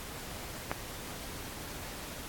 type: click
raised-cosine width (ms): 0.5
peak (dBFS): -16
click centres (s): 0.715
effects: pink hiss -43 dBFS RMS until 2.28 s + AAC 64 kbps